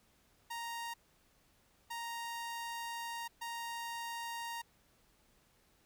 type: tone bursts at uneven times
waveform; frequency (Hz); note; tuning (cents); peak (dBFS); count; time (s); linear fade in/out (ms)
sawtooth; 932.3; A#5; 0; -36; 3; 0.5-0.94 / 1.9-3.28 / 3.41-4.62; 10
effects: pink hiss -70 dBFS RMS until 5.85 s